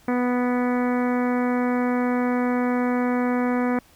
harmonic tone with a mistuned harmonic, 246.9 Hz, B3, in tune, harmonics 1 / 2 / 3 / 4 / 5 / 6 / 7 / 8 / 9, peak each -21 / -27 / -31 / -33 / -35 / -37 / -38 / -39 / -40 dBFS, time 0.08-3.79 s, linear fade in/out 2 ms, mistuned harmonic 9, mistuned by +16 cents, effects pink hiss -55 dBFS RMS until 3.95 s

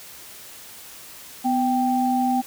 sine tone pair together, 249.9 / 783 Hz, B3 / G5, +21 / -2 cents, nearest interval octave + minor sixth, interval 1977 cents, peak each -21 dBFS, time 1.44-2.42 s, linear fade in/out 20 ms, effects white hiss -42 dBFS RMS until 2.46 s

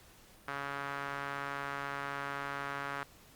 sawtooth tone with band-pass filter, 140.3 Hz, C#3, 21 cents sharp, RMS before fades -39 dBFS, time 0.48-3.03 s, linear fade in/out 0 ms, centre 1400 Hz, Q 2, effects pink hiss -59 dBFS RMS until 3.35 s + Opus 48 kbps

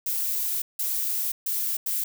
violet noise bursts at uneven times, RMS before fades -27 dBFS, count 4, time 0.06-0.62 / 0.79-1.32 / 1.46-1.77 / 1.86-2.04 s, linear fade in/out 5 ms, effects none

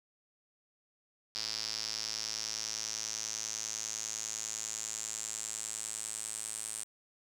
square tone with band-pass filter sweep, 55 Hz, A1, in tune, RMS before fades -39 dBFS, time 1.35-6.84 s, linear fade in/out 0 ms, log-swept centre 5000 to 8600 Hz, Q 6, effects none

